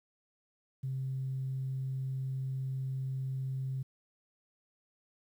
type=tone; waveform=sine; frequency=132.4 Hz; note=C3; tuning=21 cents sharp; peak=-32 dBFS; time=0.83-3.83 s; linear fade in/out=10 ms; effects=tanh soft clip ceiling -28 dBFS + 11-bit